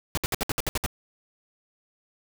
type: noise bursts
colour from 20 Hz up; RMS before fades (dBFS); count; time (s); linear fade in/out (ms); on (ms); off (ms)
pink; -26; 9; 0.15-0.862; 0; 24; 62
effects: none